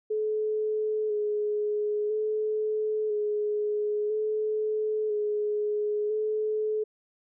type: tone with vibrato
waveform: sine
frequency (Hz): 424.6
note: G#4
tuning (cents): +38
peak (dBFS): -25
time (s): 0.1-6.84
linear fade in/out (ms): 10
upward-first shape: square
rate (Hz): 0.5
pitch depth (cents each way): 21
effects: none